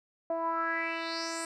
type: tone with low-pass filter sweep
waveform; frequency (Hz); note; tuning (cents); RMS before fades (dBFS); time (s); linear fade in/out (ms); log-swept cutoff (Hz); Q
10% pulse; 330; E4; +2; -33; 0.3-1.45; 2; 680 to 8900; 4.8
effects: none